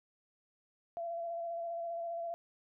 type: tone with vibrato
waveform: sine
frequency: 678 Hz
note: E5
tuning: 49 cents sharp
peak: -36 dBFS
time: 0.97-2.34 s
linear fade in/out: 0 ms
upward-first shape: square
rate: 15 Hz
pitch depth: 17 cents each way
effects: none